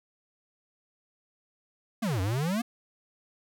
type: exponential two-way sweep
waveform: square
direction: down then up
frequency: 246.1 to 89.2 to 246.1 Hz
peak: -27 dBFS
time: 2.02-2.62 s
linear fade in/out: 10 ms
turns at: 2.21 s
effects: none